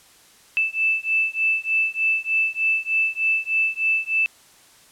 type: beating tone pair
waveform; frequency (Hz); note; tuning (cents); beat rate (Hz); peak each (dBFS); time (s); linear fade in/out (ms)
sine; 2637 / 2640.3; E7 / E7; 0 / +2; 3.3; -22; 0.57-4.26; 0
effects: white hiss -52 dBFS RMS until 4.91 s + low-pass 11000 Hz 12 dB/octave